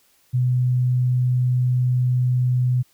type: tone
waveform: sine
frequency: 125.4 Hz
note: B2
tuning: 27 cents sharp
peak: -16 dBFS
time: 0.33-2.83 s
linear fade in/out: 20 ms
effects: white hiss -60 dBFS RMS until 2.93 s